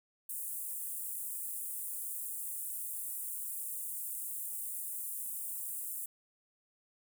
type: high-pass noise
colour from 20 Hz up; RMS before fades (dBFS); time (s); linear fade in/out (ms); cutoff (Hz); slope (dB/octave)
pink; -40; 0.29-6.06; 5; 8500; 48
effects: none